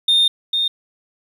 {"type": "tone pair in turn", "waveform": "sine", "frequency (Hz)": [3645, 3660], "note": ["A#7", "A#7"], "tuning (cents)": [-40, -32], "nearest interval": "unison", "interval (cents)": 8, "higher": "second", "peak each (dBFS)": [-9, -15], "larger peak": "first", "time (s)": [[0.08, 0.28], [0.53, 0.68]], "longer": "first", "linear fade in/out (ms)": 5, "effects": ["tanh soft clip ceiling -10 dBFS", "8-bit"]}